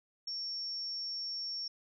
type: tone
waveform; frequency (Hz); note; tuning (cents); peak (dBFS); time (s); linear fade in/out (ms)
sine; 5480; F8; -34; -36; 0.27-1.68; 5
effects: none